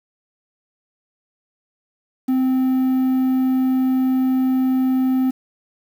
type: tone with quantisation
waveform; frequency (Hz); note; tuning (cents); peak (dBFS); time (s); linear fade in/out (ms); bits
triangle; 259.6; C4; -13; -13; 2.28-5.31; 10; 7
effects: none